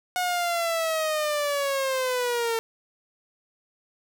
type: linear sweep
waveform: sawtooth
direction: down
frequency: 729 to 450.7 Hz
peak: -20 dBFS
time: 0.16-2.59 s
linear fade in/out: 0 ms
effects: none